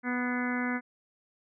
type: harmonic tone with a mistuned harmonic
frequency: 246.9 Hz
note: B3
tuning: in tune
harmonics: 1 / 2 / 3 / 4 / 5 / 6 / 7 / 8 / 9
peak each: -30 / -41 / -41 / -41 / -42 / -37 / -39 / -38 / -47 dBFS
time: 0.03-0.81 s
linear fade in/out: 50 ms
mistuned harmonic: 8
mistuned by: +54 cents
effects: none